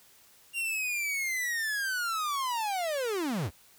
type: linear sweep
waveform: 45% pulse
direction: down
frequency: 2794 to 67 Hz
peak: -29 dBFS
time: 0.53-3.51 s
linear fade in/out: 50 ms
effects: white hiss -59 dBFS RMS until 3.78 s